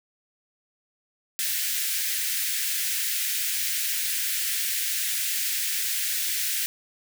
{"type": "high-pass noise", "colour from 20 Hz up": "white", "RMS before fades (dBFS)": -27, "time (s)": [1.39, 6.66], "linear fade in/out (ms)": 0, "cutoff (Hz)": 1600, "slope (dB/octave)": 48, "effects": []}